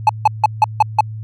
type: tone bursts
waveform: triangle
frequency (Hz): 858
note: A5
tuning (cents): -44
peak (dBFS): -4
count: 6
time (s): 0.07-1.008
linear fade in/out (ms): 2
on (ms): 23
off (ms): 160
effects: added 109 Hz sine -25 dBFS peak until 1.23 s